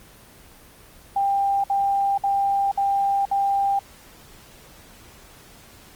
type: tone bursts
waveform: sine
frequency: 794 Hz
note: G5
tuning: 22 cents sharp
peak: -18 dBFS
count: 5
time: 1.16-3.792 s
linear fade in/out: 5 ms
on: 480 ms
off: 58 ms
effects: pink hiss -48 dBFS RMS until 5.95 s + Opus 24 kbps